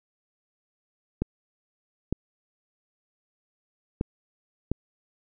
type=clicks; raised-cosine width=3 ms; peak=-12 dBFS; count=4; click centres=1.22 / 2.126 / 4.011 / 4.716 s; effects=none